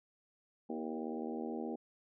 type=harmonic tone with a mistuned harmonic; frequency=79.1 Hz; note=D#2; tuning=29 cents sharp; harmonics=3 / 4 / 5 / 6 / 7 / 8 / 9 / 10; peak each=-41 / -43 / -45 / -46 / -52 / -52 / -53 / -49 dBFS; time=0.69-1.76 s; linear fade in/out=10 ms; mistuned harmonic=5; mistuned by=-24 cents; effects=none